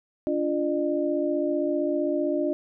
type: tone cluster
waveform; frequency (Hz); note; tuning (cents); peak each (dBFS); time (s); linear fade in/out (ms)
sine; 289.6 / 345.1 / 605; D4 / F4 / D#5; -24 / -21 / -49; -27; 0.27-2.53; 0
effects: none